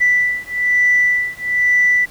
sine beating tone pair, 1975.5 / 1976.6 Hz, B6 / B6, 0 / +1 cents, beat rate 1.1 Hz, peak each -15 dBFS, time 0-2.06 s, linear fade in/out 20 ms, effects tanh soft clip ceiling -5 dBFS + pink hiss -42 dBFS RMS until 2.1 s

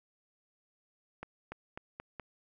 accelerating click train, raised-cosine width 0.5 ms, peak -26 dBFS, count 5, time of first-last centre 1.23-2.197 s, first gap 290 ms, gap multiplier 0.88, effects none

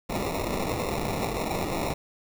white noise with sample-and-hold, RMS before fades -29 dBFS, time 0.09-1.94 s, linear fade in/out 10 ms, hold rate 1575 Hz, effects none

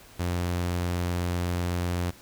sawtooth tone, 88 Hz, F2, 14 cents sharp, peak -22 dBFS, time 0.19-2.11 s, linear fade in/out 10 ms, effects pink hiss -51 dBFS RMS until 2.21 s

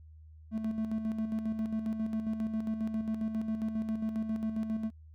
triangle tone with tremolo, 220 Hz, A3, in tune, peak -27 dBFS, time 0.51-4.91 s, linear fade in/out 50 ms, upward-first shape square, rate 7.4 Hz, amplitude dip 50%, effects added 78 Hz sine -50 dBFS peak until 5.14 s

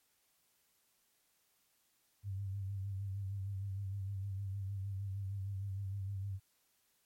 sine tone with vibrato, 98 Hz, G2, in tune, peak -37 dBFS, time 2.23-6.4 s, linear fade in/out 50 ms, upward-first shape sine, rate 6.5 Hz, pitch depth 48 cents each way, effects white hiss -75 dBFS RMS until 7.05 s + MP3 64 kbps

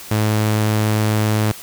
sawtooth tone, 107.4 Hz, A2, 41 cents flat, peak -11 dBFS, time 0.11-1.52 s, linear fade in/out 5 ms, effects white hiss -36 dBFS RMS until 1.62 s

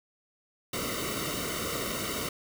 pink noise with comb filter, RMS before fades -33 dBFS, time 0.73-2.29 s, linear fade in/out 5 ms, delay 1.2 ms, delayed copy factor -0.9, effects none

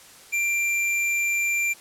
square tone, 2367 Hz, D7, 13 cents sharp, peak -22 dBFS, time 0.32-1.74 s, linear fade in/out 20 ms, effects white hiss -48 dBFS RMS until 1.8 s + low-pass 11000 Hz 12 dB/octave

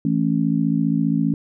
sine chord, A major, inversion second, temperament just, 165 / 220 / 275 Hz, E3 / A3 / C#4, +2 / 0 / -14 cents, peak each -21 dBFS, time 0.05-1.34 s, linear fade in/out 2 ms, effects none

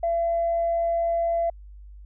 sine tone, 676 Hz, E5, 43 cents sharp, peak -20 dBFS, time 0.03-1.5 s, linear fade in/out 5 ms, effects tanh soft clip ceiling -16 dBFS + added 50 Hz sine -41 dBFS peak until 2.05 s

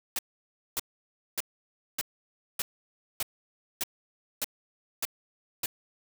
white noise bursts, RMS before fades -30 dBFS, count 10, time 0.16-5.66 s, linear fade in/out 2 ms, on 28 ms, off 580 ms, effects none

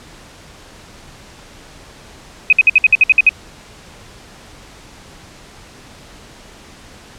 sine tone bursts, 2521 Hz, D#7, 22 cents sharp, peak -4 dBFS, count 10, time 2.5-3.292 s, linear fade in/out 2 ms, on 27 ms, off 58 ms, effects pink hiss -40 dBFS RMS until 7.18 s + low-pass 8000 Hz 12 dB/octave

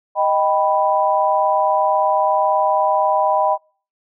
sine chord, Eb augmented, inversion none, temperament equal, 622.3 / 784 / 987.8 Hz, Eb5 / G5 / B5, 0 / 0 / 0 cents, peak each -18 dBFS, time 0.15-3.58 s, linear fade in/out 50 ms, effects noise-tail reverb RT60 0.4 s tail -26 dB re dry

